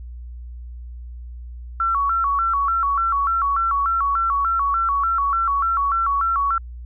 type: tone with vibrato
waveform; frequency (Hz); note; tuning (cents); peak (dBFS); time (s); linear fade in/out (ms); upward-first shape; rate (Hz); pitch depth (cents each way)
sine; 1230; D#6; -20; -17; 1.8-6.58; 2; square; 3.4; 160
effects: added 60 Hz sine -32 dBFS peak until 6.85 s